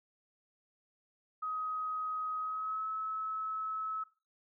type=tone with pitch glide; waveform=sine; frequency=1261 to 1295 Hz; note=D#6 to E6; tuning=+23 to -31 cents; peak=-34 dBFS; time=1.42-4.04 s; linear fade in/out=10 ms; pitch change=+46 cents; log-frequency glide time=2.39-2.86 s; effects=noise-tail reverb RT60 0.3 s tail -17 dB re dry